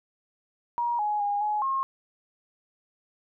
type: tone with pitch steps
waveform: sine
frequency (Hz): 951 / 838 / 816 / 842 / 1075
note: A#5 / G#5 / G#5 / G#5 / C6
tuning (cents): +34 / +15 / -31 / +24 / +47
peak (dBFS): -24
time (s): 0.78-1.83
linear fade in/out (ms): 0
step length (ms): 210
effects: none